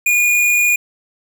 square tone, 2439 Hz, D#7, 35 cents flat, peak -12 dBFS, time 0.06-0.76 s, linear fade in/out 5 ms, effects 9-bit

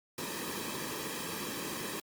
pink noise with comb filter, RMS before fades -38 dBFS, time 0.18-2 s, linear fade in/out 2 ms, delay 1.4 ms, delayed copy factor -0.65, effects high-pass 150 Hz 12 dB/octave + Opus 48 kbps

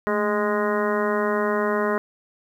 harmonic tone with a mistuned harmonic, 207.7 Hz, G#3, in tune, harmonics 1 / 2 / 3 / 4 / 5 / 6 / 7 / 8 / 9, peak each -27 / -24 / -27 / -36 / -28 / -32 / -32 / -38 / -32 dBFS, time 0.07-1.98 s, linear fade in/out 0 ms, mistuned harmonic 1, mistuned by +69 cents, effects 9-bit

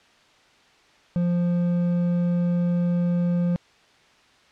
triangle tone with hard clipping, 174.61 Hz, F3, in tune, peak -21 dBFS, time 1.16-3.56 s, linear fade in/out 0 ms, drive 9 dB, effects white hiss -56 dBFS RMS until 4.51 s + low-pass 4000 Hz 12 dB/octave

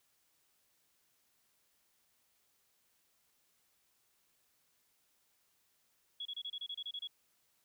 sine tone bursts, 3353 Hz, G#7, 16 cents sharp, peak -39 dBFS, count 11, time 6.2-7.074 s, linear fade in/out 5 ms, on 54 ms, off 28 ms, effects white hiss -75 dBFS RMS until 7.64 s

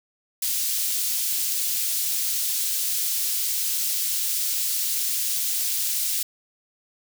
white high-pass noise, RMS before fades -25 dBFS, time 0.42-6.23 s, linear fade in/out 5 ms, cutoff 3900 Hz, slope 12 dB/octave, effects none

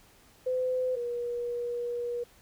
sine tone pair in turn, 509 / 480 Hz, C5 / B4, -48 / -49 cents, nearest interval minor second, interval 101 cents, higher first, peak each -26 / -30 dBFS, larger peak first, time 0.46-0.96 / 0.96-2.24 s, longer second, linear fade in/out 10 ms, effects pink hiss -59 dBFS RMS until 2.41 s

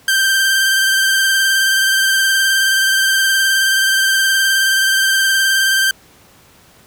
sawtooth tone with vibrato, 1568 Hz, G6, in tune, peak -8 dBFS, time 0.08-5.91 s, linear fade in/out 2 ms, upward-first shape triangle, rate 19 Hz, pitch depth 29 cents each way, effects pink hiss -47 dBFS RMS until 6.86 s + high-pass 60 Hz 12 dB/octave

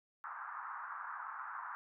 white band-pass noise, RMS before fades -45 dBFS, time 0.24-1.75 s, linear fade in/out 0 ms, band 900 to 1500 Hz, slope 48 dB/octave, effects none

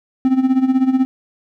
triangle tone with tremolo, 261.1 Hz, C4, 3 cents flat, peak -7 dBFS, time 0.25-1.05 s, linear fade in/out 0 ms, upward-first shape sine, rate 16 Hz, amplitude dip 75%, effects none

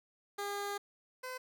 15% pulse tone pair in turn, 404.9 / 510.1 Hz, G#4 / C5, -44 / -44 cents, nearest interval major third, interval 400 cents, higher second, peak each -30 / -34 dBFS, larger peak first, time 0.38-0.78 / 1.23-1.38 s, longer first, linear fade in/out 10 ms, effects none

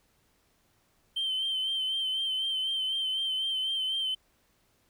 triangle tone with vibrato, 3104 Hz, G7, 18 cents flat, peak -25 dBFS, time 1.16-4.15 s, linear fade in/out 10 ms, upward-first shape sine, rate 4 Hz, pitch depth 36 cents each way, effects tanh soft clip ceiling -24 dBFS + pink hiss -69 dBFS RMS until 4.89 s

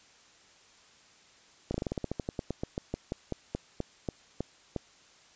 slowing click train, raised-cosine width 2 ms, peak -18 dBFS, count 23, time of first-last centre 1.71-4.763 s, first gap 33 ms, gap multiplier 1.12, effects white hiss -59 dBFS RMS until 5.35 s + resampled to 16000 Hz

